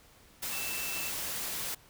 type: tone in noise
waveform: sine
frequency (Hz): 2658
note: E7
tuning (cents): +14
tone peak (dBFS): -39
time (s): 0.52-1.1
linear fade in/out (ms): 10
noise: white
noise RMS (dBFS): -36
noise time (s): 0.42-1.75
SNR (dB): -6
effects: pink hiss -59 dBFS RMS until 1.89 s